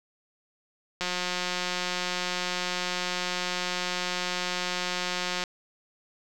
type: click train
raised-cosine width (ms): 0.2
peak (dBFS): -12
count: 798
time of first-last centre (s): 1.01-5.438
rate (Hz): 180
effects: none